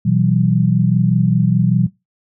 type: chord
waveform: sine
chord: B suspended fourth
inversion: none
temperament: equal with one note detuned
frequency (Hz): 123.47 / 164.81 / 189.87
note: B2 / E3 / F#3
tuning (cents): 0 / 0 / +45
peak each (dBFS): -16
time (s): 0.05-1.87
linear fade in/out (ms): 10
effects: noise-tail reverb RT60 0.2 s tail -18 dB re dry